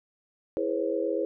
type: chord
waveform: sine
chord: C# minor seventh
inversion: first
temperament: equal with one note detuned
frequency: 329.6 / 415.3 / 493.9 / 542 Hz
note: E4 / G#4 / B4 / C#5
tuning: 0 / 0 / 0 / -39 cents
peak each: -31 dBFS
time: 0.57-1.25 s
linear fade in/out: 0 ms
effects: none